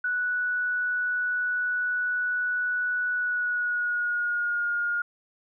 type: tone with pitch glide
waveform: sine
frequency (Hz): 1476 to 1423.3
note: F#6 to F6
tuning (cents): -5 to +32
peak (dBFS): -24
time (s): 0.04-5.02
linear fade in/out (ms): 5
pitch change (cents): -63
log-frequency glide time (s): 3.13-4.69
effects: none